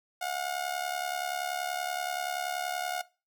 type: tone with amplitude modulation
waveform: sawtooth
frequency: 721 Hz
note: F#5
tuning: 45 cents flat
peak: -24 dBFS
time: 0.21-3.02 s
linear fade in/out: 10 ms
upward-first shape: sine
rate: 70.5 Hz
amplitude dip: 75%
effects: noise-tail reverb RT60 0.3 s tail -20 dB re dry